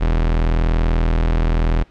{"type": "tone", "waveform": "40% pulse", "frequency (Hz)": 40.8, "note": "E1", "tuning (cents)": -17, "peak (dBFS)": -13, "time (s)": [0, 1.84], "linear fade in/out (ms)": 20, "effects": ["pink hiss -52 dBFS RMS until 1.9 s", "low-pass 3000 Hz 12 dB/octave"]}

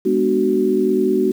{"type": "chord", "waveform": "sine", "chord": "G# half-diminished seventh", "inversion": "none", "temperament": "just", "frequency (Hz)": [207.7, 249.2, 299, 373.8], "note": ["G#3", "B3", "D4", "F#4"], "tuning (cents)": [0, 16, 31, 18], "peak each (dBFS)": [-22, -21, -22, -16], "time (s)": [0.05, 1.32], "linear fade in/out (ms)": 10, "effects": ["7-bit"]}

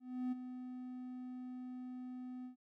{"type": "tone with ADSR envelope", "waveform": "triangle", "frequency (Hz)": 252, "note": "B3", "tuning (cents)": 35, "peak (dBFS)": -32, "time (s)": [0, 2.56], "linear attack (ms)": 320, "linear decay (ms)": 18, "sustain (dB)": -10, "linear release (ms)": 110, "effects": []}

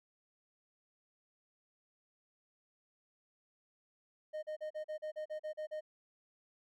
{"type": "tone bursts", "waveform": "triangle", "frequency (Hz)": 616, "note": "D#5", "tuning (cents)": -17, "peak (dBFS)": -36, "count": 11, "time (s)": [4.33, 5.809], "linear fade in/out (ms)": 20, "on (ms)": 99, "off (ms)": 39, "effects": []}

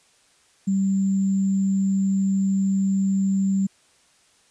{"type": "tone with sample-and-hold", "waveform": "sine", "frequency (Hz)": 193.8, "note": "G3", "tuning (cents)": -20, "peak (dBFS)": -18, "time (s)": [0.67, 3.67], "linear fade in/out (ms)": 10, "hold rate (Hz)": 7350, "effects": ["white hiss -59 dBFS RMS until 4.5 s", "resampled to 22050 Hz"]}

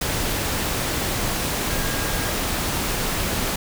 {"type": "tone in noise", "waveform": "sine", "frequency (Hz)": 1624, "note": "G#6", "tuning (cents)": -39, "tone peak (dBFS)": -34, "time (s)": [1.7, 2.3], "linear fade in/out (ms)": 5, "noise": "pink", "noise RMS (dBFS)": -24, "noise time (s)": [0.01, 3.56], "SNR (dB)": -13, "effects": []}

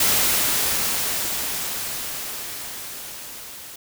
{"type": "noise with level ramp", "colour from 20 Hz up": "white", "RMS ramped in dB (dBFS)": [-18, -39], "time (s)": [0, 3.76], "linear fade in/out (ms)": 5, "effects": []}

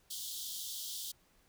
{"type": "high-pass noise", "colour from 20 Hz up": "pink", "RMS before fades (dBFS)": -42, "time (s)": [0.1, 1.12], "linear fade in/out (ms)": 10, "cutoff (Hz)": 3100, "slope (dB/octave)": 96, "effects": ["pink hiss -69 dBFS RMS until 1.48 s"]}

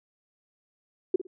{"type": "tone with echo", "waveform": "sine", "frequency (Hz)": 370, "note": "F#4", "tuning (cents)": 0, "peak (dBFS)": -17, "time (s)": [1.14, 1.16], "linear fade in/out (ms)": 5, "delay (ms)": 55, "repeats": 2, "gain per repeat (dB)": -13, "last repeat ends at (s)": 1.27, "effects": []}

